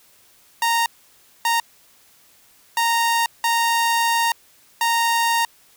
sawtooth tone bursts at uneven times, 927 Hz, A#5, 10 cents flat, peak -13 dBFS, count 5, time 0.62-0.86 / 1.45-1.6 / 2.77-3.26 / 3.44-4.32 / 4.81-5.45 s, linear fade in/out 2 ms, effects white hiss -54 dBFS RMS until 5.76 s

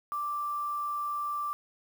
sine tone with quantisation, 1174.7 Hz, D6, in tune, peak -30 dBFS, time 0.12-1.53 s, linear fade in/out 0 ms, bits 8, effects none

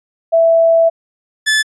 sine / sawtooth tone pair in turn, 661 / 1736.3 Hz, E5 / A6, +5 / -23 cents, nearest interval octave + perfect fourth, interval 1672 cents, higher second, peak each -7 dBFS, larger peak neither, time 0.32-0.9 / 1.46-1.63 s, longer first, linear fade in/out 20 ms, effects resampled to 22050 Hz

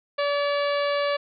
harmonic tone with a mistuned harmonic, 574 Hz, D5, 40 cents flat, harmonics 1 / 2 / 3 / 4 / 5 / 6 / 7 / 8, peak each -23 / -29 / -33 / -35 / -37 / -39 / -40 / -41 dBFS, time 0.18-1.17 s, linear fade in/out 10 ms, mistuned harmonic 5, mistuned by -28 cents, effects none

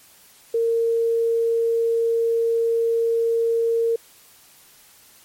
sine tone, 460 Hz, A#4, 23 cents flat, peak -17 dBFS, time 0.54-3.96 s, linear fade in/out 5 ms, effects white hiss -51 dBFS RMS until 5.24 s + MP3 64 kbps

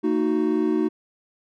triangle chord, D# minor, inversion second, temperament equal with one note detuned, 227.6 / 311.1 / 370 Hz, A#3 / D#4 / F#4, -41 / 0 / 0 cents, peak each -24 / -20 / -22 dBFS, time 0.03-0.89 s, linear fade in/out 20 ms, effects none

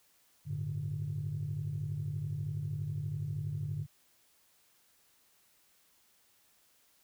sine chord, G suspended second, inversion none, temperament just, 98 / 110.25 / 147 Hz, G2 / A2 / D3, 0 / +4 / +2 cents, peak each -39 / -39 / -35 dBFS, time 0.45-3.87 s, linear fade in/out 50 ms, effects tanh soft clip ceiling -27 dBFS + white hiss -68 dBFS RMS until 7.03 s

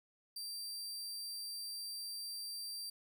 sawtooth tone, 4699 Hz, D8, in tune, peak -39 dBFS, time 0.36-2.9 s, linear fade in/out 5 ms, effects none

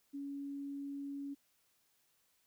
sine tone, 280.6 Hz, C#4, 21 cents sharp, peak -40 dBFS, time 0.13-1.35 s, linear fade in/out 20 ms, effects white hiss -75 dBFS RMS until 2.46 s

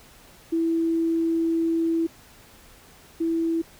sine tone pair in turn, 329.6 / 329.6 Hz, E4 / E4, 0 / 0 cents, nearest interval unison, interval 0 cents, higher neither, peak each -20 / -21 dBFS, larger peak first, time 0.52-2.07 / 3.2-3.62 s, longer first, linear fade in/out 10 ms, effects pink hiss -51 dBFS RMS until 3.79 s

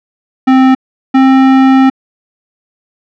square tone pair in turn, 261.6 / 264.9 Hz, C4 / C4, 0 / +22 cents, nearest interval unison, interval 22 cents, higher second, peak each -4 dBFS, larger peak neither, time 0.47-0.75 / 1.14-1.9 s, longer second, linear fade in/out 10 ms, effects low-pass 2000 Hz 12 dB/octave

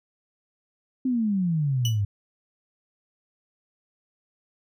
sine exponential sweep, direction down, 265.1 to 98 Hz, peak -21 dBFS, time 1.05-2.05 s, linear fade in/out 5 ms
30% pulse tone with exponential decay, 2960 Hz, F#7, in tune, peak -21 dBFS, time 1.85-2.01 s, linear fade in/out 2 ms, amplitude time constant 33 ms
effects resampled to 32000 Hz

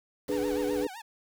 pink noise, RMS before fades -44 dBFS, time 0.28-0.85 s, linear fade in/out 2 ms
sine chord, G# diminished, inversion second, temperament equal, 293.7 / 415.3 / 493.9 Hz, D4 / G#4 / B4, 0 / 0 / 0 cents, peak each -31 dBFS, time 0.29-0.87 s, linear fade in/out 2 ms
sawtooth tone with vibrato, 830.6 Hz, G#5, in tune, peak -37 dBFS, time 0.31-1.02 s, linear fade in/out 10 ms, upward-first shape sine, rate 7.8 Hz, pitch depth 210 cents each way
effects none

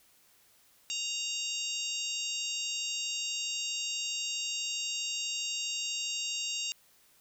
harmonic tone, 932.3 Hz, A#5, in tune, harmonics 3 / 4 / 5 / 6 / 7 / 8, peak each -36 / -40 / -42 / -42 / -43 / -39 dBFS, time 0.9-6.72 s, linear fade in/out 0 ms, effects white hiss -64 dBFS RMS until 7.2 s

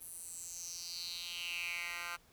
10% pulse tone with high-pass filter sweep, 173 Hz, F3, 16 cents flat, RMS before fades -43 dBFS, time 0-2.17 s, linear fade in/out 20 ms, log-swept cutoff 11000 to 1500 Hz, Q 4.8, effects pink hiss -66 dBFS RMS until 2.32 s

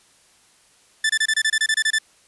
sawtooth tone bursts, 1760 Hz, A6, in tune, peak -13 dBFS, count 12, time 1.04-1.986 s, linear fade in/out 5 ms, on 55 ms, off 26 ms, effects white hiss -56 dBFS RMS until 2.27 s + resampled to 24000 Hz

